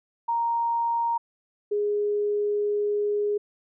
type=tone pair in turn; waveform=sine; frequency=932.3 / 413.9 Hz; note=A#5 / G#4; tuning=0 / -6 cents; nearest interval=octave + major second; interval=1406 cents; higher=first; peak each=-22 dBFS; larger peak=neither; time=0.28-1.18 / 1.71-3.38 s; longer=second; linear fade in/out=10 ms; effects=none